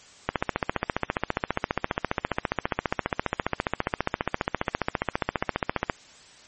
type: click train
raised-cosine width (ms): 0.5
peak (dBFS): -7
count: 84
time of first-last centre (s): 0.29-5.898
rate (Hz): 14.8
effects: white hiss -51 dBFS RMS until 6.47 s + MP3 32 kbps